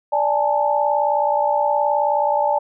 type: tone cluster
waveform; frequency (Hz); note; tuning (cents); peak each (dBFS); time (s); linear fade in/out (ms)
sine; 586 / 829 / 888; D5 / G#5 / A5; -4 / -3 / +16; -20; 0.12-2.59; 10
effects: none